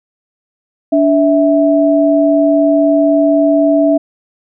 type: tone pair together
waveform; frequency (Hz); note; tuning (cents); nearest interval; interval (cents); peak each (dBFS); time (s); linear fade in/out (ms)
sine; 290 / 653.9; D4 / E5; -22 / -14; octave + major second; 1408; -10; 0.92-3.98; 10
effects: none